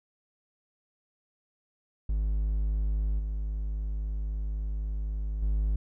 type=tone with level steps; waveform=triangle; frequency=51.9 Hz; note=G#1; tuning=in tune; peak=-23 / -27 / -22 dBFS; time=2.09-5.76 s; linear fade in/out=5 ms; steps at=3.19 / 5.42 s; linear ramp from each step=5 ms; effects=none